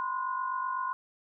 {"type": "tone cluster", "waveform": "sine", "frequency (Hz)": [998, 1046, 1453], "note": ["B5", "C6", "F#6"], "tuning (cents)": [18, -1, -32], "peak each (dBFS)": [-37, -31, -39], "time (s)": [0, 0.93], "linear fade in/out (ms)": 0, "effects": []}